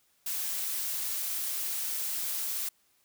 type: noise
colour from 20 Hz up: blue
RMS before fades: -33 dBFS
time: 0.26-2.69 s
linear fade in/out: 5 ms
effects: white hiss -69 dBFS RMS until 3.04 s